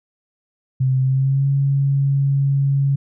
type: tone with pitch glide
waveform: sine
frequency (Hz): 130.81 to 138.59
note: C3 to C#3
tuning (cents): 0 to 0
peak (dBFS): -14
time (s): 0.8-2.96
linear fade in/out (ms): 10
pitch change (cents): +100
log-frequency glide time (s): 1.02-1.47
effects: none